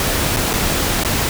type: noise with dropouts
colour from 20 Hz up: pink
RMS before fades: -18 dBFS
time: 0-1.29 s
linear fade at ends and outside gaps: 1 ms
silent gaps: 0.364-0.369 / 0.532-0.537 / 1.036-1.048 s
effects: none